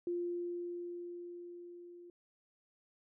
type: tone with level ramp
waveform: sine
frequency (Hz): 349.2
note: F4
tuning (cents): 0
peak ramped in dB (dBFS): -33 to -51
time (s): 0.07-2.1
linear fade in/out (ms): 2
effects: none